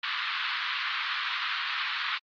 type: band-pass noise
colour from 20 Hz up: pink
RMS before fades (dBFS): -32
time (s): 0.03-2.18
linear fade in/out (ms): 5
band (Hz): 1100 to 4100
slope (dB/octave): 48
effects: AAC 32 kbps